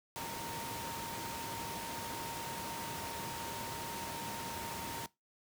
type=tone in noise; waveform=sine; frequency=924 Hz; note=A#5; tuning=16 cents flat; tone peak=-44 dBFS; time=0.16-5.06 s; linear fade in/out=0 ms; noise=pink; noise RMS=-42 dBFS; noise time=0.16-5.06 s; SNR=-5 dB; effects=noise-tail reverb RT60 0.2 s tail -20 dB re dry + high-pass 100 Hz 12 dB/octave